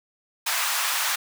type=high-pass noise; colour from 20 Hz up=pink; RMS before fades=-25 dBFS; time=0.46-1.16 s; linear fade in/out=10 ms; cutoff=910 Hz; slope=24 dB/octave; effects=none